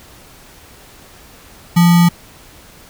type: tone with sample-and-hold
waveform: sine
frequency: 172.2 Hz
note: F3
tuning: 24 cents flat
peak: -6 dBFS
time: 1.76-2.09 s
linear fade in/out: 10 ms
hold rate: 1050 Hz
effects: pink hiss -42 dBFS RMS until 2.89 s